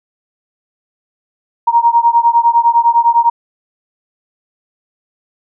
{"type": "beating tone pair", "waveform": "sine", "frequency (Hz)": [932.3, 942.2], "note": ["A#5", "A#5"], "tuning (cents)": [0, 18], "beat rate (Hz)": 9.9, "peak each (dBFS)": [-10, -11], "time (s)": [1.67, 3.3], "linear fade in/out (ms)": 10, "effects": []}